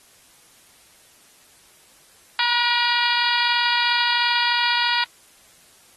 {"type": "harmonic tone with a mistuned harmonic", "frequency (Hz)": 478.1, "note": "A#4", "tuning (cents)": 44, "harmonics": [2, 3, 4, 5, 6, 7, 8, 9, 10], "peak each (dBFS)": [-24, -26, -27, -28, -29, -29, -30, -31, -31], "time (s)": [2.39, 5.04], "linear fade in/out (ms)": 2, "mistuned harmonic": 3, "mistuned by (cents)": 17, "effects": ["white hiss -53 dBFS RMS until 5.96 s", "AAC 32 kbps"]}